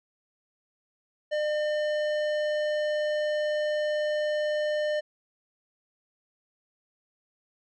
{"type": "tone with tanh clipping", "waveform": "triangle", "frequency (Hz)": 603, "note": "D5", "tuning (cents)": 46, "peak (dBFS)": -27, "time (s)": [1.31, 5.01], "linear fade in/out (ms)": 20, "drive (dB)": 18, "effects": []}